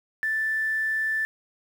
sine tone with quantisation, 1762 Hz, A6, 2 cents sharp, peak -23 dBFS, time 0.23-1.25 s, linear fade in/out 0 ms, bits 8, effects none

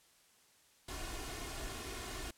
pink noise with comb filter, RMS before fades -43 dBFS, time 0.88-2.31 s, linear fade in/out 5 ms, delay 2.8 ms, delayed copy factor +0.65, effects white hiss -67 dBFS RMS until 2.37 s + low-pass 11000 Hz 12 dB/octave

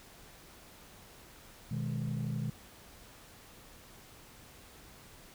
sine chord, G# minor, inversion first, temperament equal, 123.47 / 155.56 / 207.7 Hz, B2 / D#3 / G#3, 0 / 0 / 0 cents, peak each -34 / -35 / -37 dBFS, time 1.71-2.5 s, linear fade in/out 5 ms, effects tanh soft clip ceiling -28 dBFS + pink hiss -55 dBFS RMS until 5.34 s

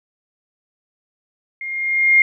sine tone with level ramp, 2126 Hz, C7, 27 cents sharp, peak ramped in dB -26 to -7 dBFS, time 1.61-2.22 s, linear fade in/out 2 ms, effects none

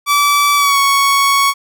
sawtooth tone with pitch glide, 1154 to 1112.1 Hz, D6 to C#6, -31 to +5 cents, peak -6 dBFS, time 0.06-1.54 s, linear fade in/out 50 ms, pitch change -64 cents, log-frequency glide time 0.56-0.78 s, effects none

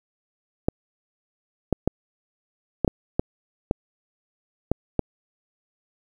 clicks, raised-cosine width 2 ms, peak -6 dBFS, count 9, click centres 0.685 / 1.727 / 1.876 / 2.847 / 2.878 / 3.195 / 3.711 / 4.716 / 4.993 s, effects 8-bit

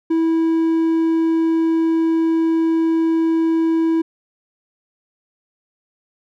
triangle tone, 326.5 Hz, E4, 17 cents flat, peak -12 dBFS, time 0.1-4.02 s, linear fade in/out 10 ms, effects none

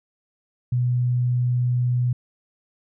sine tone, 123.47 Hz, B2, in tune, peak -18 dBFS, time 0.72-2.13 s, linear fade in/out 5 ms, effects none

